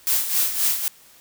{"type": "noise with tremolo", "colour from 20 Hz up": "blue", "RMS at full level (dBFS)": -19, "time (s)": [0.07, 0.88], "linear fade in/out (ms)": 0, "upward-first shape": "sine", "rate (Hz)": 3.8, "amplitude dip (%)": 65, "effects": ["white hiss -51 dBFS RMS until 1.2 s"]}